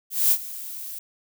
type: noise with ADSR envelope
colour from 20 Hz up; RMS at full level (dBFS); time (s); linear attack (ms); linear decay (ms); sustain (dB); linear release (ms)
violet; -17; 0.1-0.99; 210; 65; -18; 5
effects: none